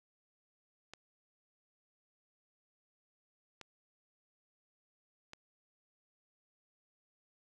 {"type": "clicks", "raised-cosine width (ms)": 0.2, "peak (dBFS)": -30, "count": 3, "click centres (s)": [0.936, 3.613, 5.334], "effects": []}